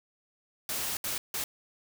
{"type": "noise bursts at uneven times", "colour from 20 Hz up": "white", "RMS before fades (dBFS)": -33, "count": 3, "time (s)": [[0.69, 0.97], [1.04, 1.18], [1.34, 1.44]], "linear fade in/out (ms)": 2, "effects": []}